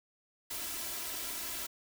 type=noise with comb filter; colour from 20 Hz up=white; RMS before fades=-39 dBFS; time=0.5-1.67 s; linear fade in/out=10 ms; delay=3 ms; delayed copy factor=+0.8; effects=none